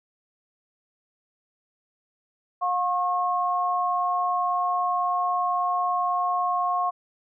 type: tone pair together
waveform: sine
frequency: 716 / 1085.9 Hz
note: F5 / C#6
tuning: +43 / -36 cents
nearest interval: perfect fifth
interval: 721 cents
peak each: -25 / -24 dBFS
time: 2.61-6.91 s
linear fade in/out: 20 ms
effects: none